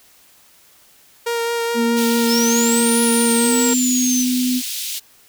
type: tone with vibrato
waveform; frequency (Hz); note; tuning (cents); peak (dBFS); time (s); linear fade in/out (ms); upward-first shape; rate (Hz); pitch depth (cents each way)
sawtooth; 466.8; A#4; +2; -15; 1.26-3.74; 10; sine; 4.7; 13
type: tone with pitch glide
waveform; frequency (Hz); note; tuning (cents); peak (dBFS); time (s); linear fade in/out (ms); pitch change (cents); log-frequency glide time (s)
sine; 233.5 to 251.7; A#3 to B3; +3 to +33; -16; 1.74-4.62; 50; +130; 3.39-3.56
type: high-pass noise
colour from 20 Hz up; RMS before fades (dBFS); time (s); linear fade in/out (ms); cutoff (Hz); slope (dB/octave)
pink; -26; 1.96-5; 20; 3000; 24
type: exponential two-way sweep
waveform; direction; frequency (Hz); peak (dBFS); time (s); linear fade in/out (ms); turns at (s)
sine; up then down; 5030 to 9960 to 5970; -19; 2.27-4.26; 50; 3
effects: white hiss -51 dBFS RMS until 5.28 s